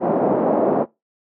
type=band-pass noise; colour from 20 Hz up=white; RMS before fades=-18 dBFS; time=0-0.86 s; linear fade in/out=50 ms; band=180 to 720 Hz; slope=24 dB/octave; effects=noise-tail reverb RT60 0.2 s tail -21 dB re dry